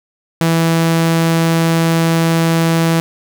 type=tone; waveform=sawtooth; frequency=164.81 Hz; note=E3; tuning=in tune; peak=-7 dBFS; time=0.41-3 s; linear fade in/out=0 ms; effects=none